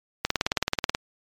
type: click train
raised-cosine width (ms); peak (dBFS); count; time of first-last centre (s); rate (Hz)
0.2; -5; 14; 0.25-0.949; 18.6
effects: MP3 96 kbps